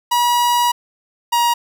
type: tone pair in turn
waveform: 45% pulse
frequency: 965 / 949.5 Hz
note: B5 / A#5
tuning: -40 / +32 cents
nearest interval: unison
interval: 28 cents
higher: first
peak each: -13 dBFS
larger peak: neither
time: 0.11-0.72 / 1.32-1.54 s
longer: first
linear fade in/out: 10 ms
effects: none